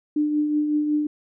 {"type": "tone with tremolo", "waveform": "sine", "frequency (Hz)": 299.2, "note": "D4", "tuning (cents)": 32, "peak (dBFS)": -17, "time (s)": [0.16, 1.07], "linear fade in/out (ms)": 5, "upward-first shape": "triangle", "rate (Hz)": 5.4, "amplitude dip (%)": 45, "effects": []}